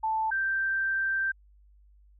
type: tone pair in turn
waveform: sine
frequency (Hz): 880 / 1568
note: A5 / G6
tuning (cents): 0 / 0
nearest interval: minor seventh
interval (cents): 1000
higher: second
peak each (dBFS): -25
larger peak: neither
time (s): 0.03-0.31 / 0.31-1.32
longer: second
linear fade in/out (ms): 10
effects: added 50 Hz sine -55 dBFS peak until 2.19 s